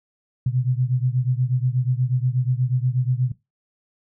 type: beating tone pair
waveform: sine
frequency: 123.47 / 131.77 Hz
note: B2 / C3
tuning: 0 / +13 cents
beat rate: 8.3 Hz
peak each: -21 / -22 dBFS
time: 0.46-3.32 s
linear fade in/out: 5 ms
effects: noise-tail reverb RT60 0.2 s tail -18 dB re dry